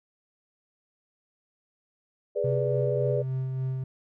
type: chord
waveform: sine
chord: G# diminished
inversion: none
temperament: equal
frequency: 415.3 / 493.9 / 587.3 Hz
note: G#4 / B4 / D5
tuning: 0 / 0 / 0 cents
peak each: -29 dBFS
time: 2.35-3.23 s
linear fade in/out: 20 ms
type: tone with tremolo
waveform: triangle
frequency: 130.81 Hz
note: C3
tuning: in tune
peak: -24 dBFS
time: 2.44-3.84 s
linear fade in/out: 5 ms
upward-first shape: sine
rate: 3.5 Hz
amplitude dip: 30%
effects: none